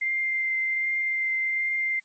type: tone with vibrato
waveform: sine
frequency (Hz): 2093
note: C7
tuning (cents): 0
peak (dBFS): -23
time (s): 0.01-2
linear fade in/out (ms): 10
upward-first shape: triangle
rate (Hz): 1.3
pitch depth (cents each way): 11
effects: white hiss -64 dBFS RMS until 2.04 s + MP3 32 kbps